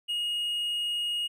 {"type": "tone", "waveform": "triangle", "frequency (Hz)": 2872, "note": "F7", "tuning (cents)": 48, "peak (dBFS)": -26, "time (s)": [0.08, 1.28], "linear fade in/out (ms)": 20, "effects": []}